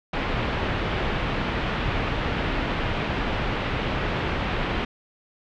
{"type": "low-pass noise", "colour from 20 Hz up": "pink", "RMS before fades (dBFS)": -26, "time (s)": [0.13, 4.85], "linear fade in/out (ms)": 5, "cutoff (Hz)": 3200, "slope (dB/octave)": 24, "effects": []}